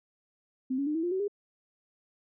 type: tone with pitch steps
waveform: sine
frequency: 259.4 / 279.6 / 301.4 / 324.9 / 350.3 / 377.6 / 407 Hz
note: C4 / C#4 / D4 / E4 / F4 / F#4 / G#4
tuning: -15 / +15 / +45 / -25 / +5 / +35 / -35 cents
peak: -27 dBFS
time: 0.7-1.281 s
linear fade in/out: 10 ms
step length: 83 ms
effects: none